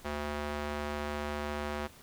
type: tone with band-pass filter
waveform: square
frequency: 73.8 Hz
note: D2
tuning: 9 cents sharp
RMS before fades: -36 dBFS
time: 0.04-1.88 s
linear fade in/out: 20 ms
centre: 1100 Hz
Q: 0.5
effects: pink hiss -55 dBFS RMS until 2.02 s